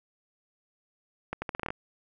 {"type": "accelerating click train", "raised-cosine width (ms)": 0.5, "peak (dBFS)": -17, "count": 9, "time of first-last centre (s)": [1.33, 1.705], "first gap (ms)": 90, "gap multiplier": 0.8, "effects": []}